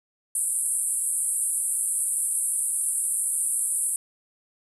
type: band-pass noise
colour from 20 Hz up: pink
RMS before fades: -26 dBFS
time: 0.35-3.96 s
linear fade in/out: 2 ms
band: 8400 to 11000 Hz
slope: 96 dB/octave
effects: none